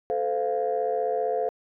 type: tone cluster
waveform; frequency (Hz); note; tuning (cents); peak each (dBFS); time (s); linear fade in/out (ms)
sine; 438.7 / 514 / 698; A4 / C5 / F5; -5 / -31 / -1; -27; 0.1-1.49; 0
effects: tanh soft clip ceiling -16 dBFS